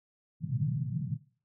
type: band-pass noise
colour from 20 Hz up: white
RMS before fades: -32 dBFS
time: 0.4-1.18 s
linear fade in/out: 50 ms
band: 120 to 160 Hz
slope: 48 dB/octave
effects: noise-tail reverb RT60 0.4 s tail -17 dB re dry